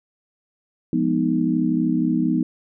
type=chord; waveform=sine; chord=F half-diminished seventh; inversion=none; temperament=equal; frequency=174.61 / 207.7 / 246.9 / 311.1 Hz; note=F3 / Ab3 / Cb4 / Eb4; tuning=0 / 0 / 0 / 0 cents; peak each=-24 / -27 / -21 / -22 dBFS; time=0.93-2.43 s; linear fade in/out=2 ms; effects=none